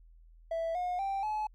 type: tone with pitch steps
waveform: triangle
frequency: 659.3 / 719 / 784 / 855 Hz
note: E5 / F#5 / G5 / A5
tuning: 0 / -50 / 0 / -50 cents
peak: -28 dBFS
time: 0.51-1.47 s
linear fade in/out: 5 ms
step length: 240 ms
effects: tanh soft clip ceiling -25 dBFS + added 41 Hz sine -54 dBFS peak until 1.54 s